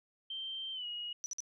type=tone with pitch glide; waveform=sine; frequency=3136 to 2892 Hz; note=G7 to F#7; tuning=0 to -40 cents; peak=-38 dBFS; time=0.3-1.13 s; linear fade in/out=5 ms; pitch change=-140 cents; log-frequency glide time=0.73-0.86 s
type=tone bursts; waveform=sine; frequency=5920 Hz; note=F#8; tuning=in tune; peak=-36 dBFS; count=3; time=1.24-1.404 s; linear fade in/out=0 ms; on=20 ms; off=52 ms
effects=none